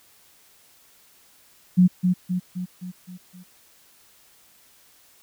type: tone with echo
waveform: sine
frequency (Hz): 181.3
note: F#3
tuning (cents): -35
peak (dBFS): -11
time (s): 1.77-1.88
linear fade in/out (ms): 20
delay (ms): 260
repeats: 6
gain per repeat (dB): -5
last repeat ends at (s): 3.44
effects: white hiss -56 dBFS RMS until 5.22 s